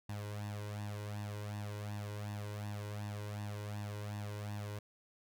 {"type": "tone with flanger", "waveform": "sawtooth", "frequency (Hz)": 103.83, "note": "G#2", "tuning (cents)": 0, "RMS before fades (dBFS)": -42, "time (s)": [0.09, 4.79], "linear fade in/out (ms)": 5, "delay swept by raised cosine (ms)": [1.1, 2.06], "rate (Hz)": 2.7, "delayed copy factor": 0.75, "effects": []}